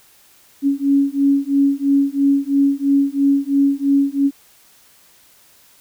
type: beating tone pair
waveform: sine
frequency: 277.2 / 280.2 Hz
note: C#4 / C#4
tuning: 0 / +19 cents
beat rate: 3 Hz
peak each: -16 dBFS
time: 0.62-4.31 s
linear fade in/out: 50 ms
effects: white hiss -51 dBFS RMS until 5.8 s

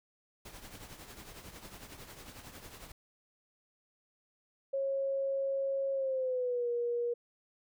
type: noise with tremolo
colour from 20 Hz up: pink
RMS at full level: -47 dBFS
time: 0.45-2.92 s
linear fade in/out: 5 ms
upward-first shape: triangle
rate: 11 Hz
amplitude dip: 65%
type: tone with pitch glide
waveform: sine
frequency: 545 to 477.2 Hz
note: C#5 to A#4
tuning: -29 to +41 cents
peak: -30 dBFS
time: 4.73-7.14 s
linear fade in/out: 10 ms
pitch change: -230 cents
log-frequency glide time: 5.93-6.69 s
effects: none

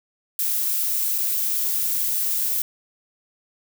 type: noise with dropouts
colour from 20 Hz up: violet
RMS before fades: -23 dBFS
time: 0.39-2.62 s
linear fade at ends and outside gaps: 1 ms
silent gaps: 1.18-1.184 s
effects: none

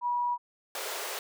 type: tone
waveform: sine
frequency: 969 Hz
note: B5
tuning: 33 cents flat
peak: -26 dBFS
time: 0.01-0.38 s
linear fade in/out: 50 ms
type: high-pass noise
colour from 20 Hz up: pink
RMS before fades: -36 dBFS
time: 0.75-1.19 s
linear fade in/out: 2 ms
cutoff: 390 Hz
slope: 48 dB/octave
effects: none

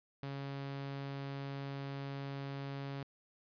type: tone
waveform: sawtooth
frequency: 138.59 Hz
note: C#3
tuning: in tune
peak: -36 dBFS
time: 0.23-3.03 s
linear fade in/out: 0 ms
effects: resampled to 11025 Hz

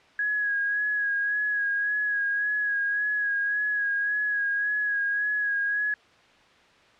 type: tone with vibrato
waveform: sine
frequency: 1661.2 Hz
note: G#6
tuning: in tune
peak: -23 dBFS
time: 0.19-5.94 s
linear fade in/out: 2 ms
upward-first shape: sine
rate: 1.8 Hz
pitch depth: 30 cents each way
effects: white hiss -56 dBFS RMS until 6.99 s + low-pass 3000 Hz 12 dB/octave

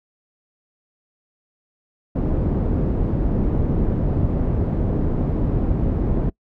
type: low-pass noise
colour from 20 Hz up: pink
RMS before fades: -20 dBFS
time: 2.15-6.3 s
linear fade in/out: 10 ms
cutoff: 360 Hz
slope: 12 dB/octave
effects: noise-tail reverb RT60 0.1 s tail -24 dB re dry

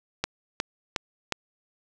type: click train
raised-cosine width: 0.2 ms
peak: -8 dBFS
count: 4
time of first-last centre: 0.24-1.323 s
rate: 2.77 Hz
effects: none

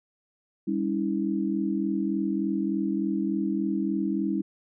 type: tone cluster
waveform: sine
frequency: 199.7 / 279.2 / 322.6 Hz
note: G3 / C#4 / E4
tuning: +32 / +13 / -37 cents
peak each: -28 / -30 / -28 dBFS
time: 0.67-4.42 s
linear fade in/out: 10 ms
effects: none

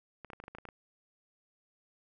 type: clicks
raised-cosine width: 0.5 ms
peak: -30 dBFS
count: 10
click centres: 0.247 / 0.302 / 0.333 / 0.401 / 0.439 / 0.481 / 0.55 / 0.585 / 0.653 / 0.688 s
effects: none

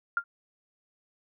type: tone with exponential decay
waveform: sine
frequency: 1396.9 Hz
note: F6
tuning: in tune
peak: -19 dBFS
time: 0.17-0.24 s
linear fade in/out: 2 ms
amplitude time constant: 15 ms
effects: none

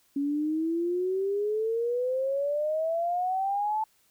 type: exponential sweep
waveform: sine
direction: up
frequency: 278.2 to 880 Hz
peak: -25 dBFS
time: 0.16-3.84 s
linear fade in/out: 5 ms
effects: white hiss -66 dBFS RMS until 4.1 s

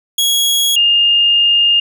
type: tone pair in turn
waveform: sawtooth / sine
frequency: 3322 / 2824 Hz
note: G#7 / F7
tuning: 0 / +19 cents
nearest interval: minor third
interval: 281 cents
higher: first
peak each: -8 dBFS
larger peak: neither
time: 0.18-0.76 / 0.76-1.8 s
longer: second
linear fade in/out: 5 ms
effects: none

